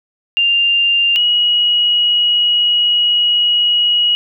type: tone pair in turn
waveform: sine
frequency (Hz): 2794 / 2904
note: F7 / F#7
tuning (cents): 0 / -33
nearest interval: minor second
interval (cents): 67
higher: second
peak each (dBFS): -10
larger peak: neither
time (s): 0.37-1.16 / 1.16-4.15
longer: second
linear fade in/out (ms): 0
effects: none